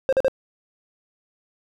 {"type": "tone bursts", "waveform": "triangle", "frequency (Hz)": 530, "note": "C5", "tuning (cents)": 22, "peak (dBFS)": -13, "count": 3, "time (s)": [0.09, 0.282], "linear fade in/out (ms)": 0, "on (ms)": 36, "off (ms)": 42, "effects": []}